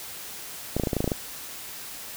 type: clicks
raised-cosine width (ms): 2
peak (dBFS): -11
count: 10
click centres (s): 0.766 / 0.798 / 0.836 / 0.872 / 0.932 / 0.967 / 1.005 / 1.043 / 1.077 / 1.118
effects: white hiss -39 dBFS RMS until 2.16 s